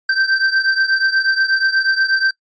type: beating tone pair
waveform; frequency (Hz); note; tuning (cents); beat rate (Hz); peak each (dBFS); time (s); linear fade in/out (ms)
square; 1558 / 1566.3; G6 / G6; -11 / -2; 8.3; -16 / -19; 0.09-2.31; 5
effects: noise-tail reverb RT60 0.1 s tail -23 dB re dry + resampled to 16000 Hz